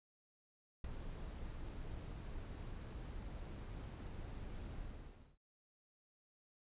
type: noise with ADSR envelope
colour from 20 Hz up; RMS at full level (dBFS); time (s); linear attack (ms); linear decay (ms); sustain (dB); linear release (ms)
brown; -39; 0.84-5.38; 5; 8; -8; 620
effects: resampled to 8000 Hz